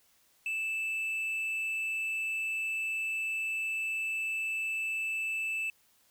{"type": "tone with amplitude modulation", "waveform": "triangle", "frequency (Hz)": 2637, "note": "E7", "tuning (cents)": 0, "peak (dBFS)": -28, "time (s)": [0.46, 5.7], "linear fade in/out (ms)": 2, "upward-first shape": "sine", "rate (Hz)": 236, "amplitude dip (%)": 25, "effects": ["white hiss -67 dBFS RMS until 6.1 s"]}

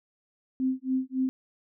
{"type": "tone with tremolo", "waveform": "sine", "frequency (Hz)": 260.4, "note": "C4", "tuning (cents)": -8, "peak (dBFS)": -22, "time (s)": [0.6, 1.29], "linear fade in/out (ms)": 0, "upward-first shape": "sine", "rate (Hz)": 3.6, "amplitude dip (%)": 100, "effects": []}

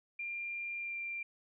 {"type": "tone with pitch glide", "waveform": "sine", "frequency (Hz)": [2390, 2373], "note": ["D7", "D7"], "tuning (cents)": [30, 17], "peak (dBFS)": -37, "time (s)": [0.19, 1.23], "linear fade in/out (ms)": 5, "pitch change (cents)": -13, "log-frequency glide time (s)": [0.79, 0.96], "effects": []}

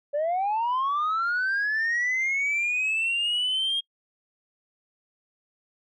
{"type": "linear sweep", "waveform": "sine", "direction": "up", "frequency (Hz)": [564, 3251], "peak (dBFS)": -21, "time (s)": [0.13, 3.81], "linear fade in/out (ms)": 20, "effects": ["noise-tail reverb RT60 0.1 s tail -25 dB re dry", "tanh soft clip ceiling -21 dBFS"]}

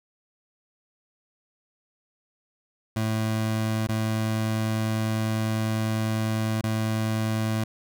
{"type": "tone with dropouts", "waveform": "25% pulse", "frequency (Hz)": 110, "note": "A2", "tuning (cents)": 0, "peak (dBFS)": -20, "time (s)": [2.96, 7.64], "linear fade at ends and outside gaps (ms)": 5, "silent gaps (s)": [[3.871, 3.888], [6.612, 6.637]], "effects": []}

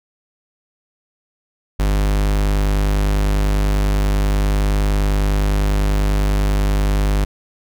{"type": "tone", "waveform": "45% pulse", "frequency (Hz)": 50.2, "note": "G1", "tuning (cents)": 42, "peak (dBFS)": -14, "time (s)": [1.79, 7.25], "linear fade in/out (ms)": 10, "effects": []}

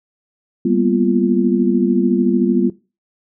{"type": "tone cluster", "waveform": "sine", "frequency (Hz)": [196.2, 235.2, 248.7, 345.4], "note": ["G3", "A#3", "B3", "F4"], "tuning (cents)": [2, 16, 12, -19], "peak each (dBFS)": -18, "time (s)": [0.65, 2.7], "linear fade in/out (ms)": 5, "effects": ["noise-tail reverb RT60 0.3 s tail -19 dB re dry"]}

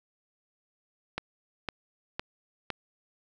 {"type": "click train", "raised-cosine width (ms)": 0.3, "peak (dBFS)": -15, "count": 4, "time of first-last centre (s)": [1.18, 2.703], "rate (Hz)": 1.97, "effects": []}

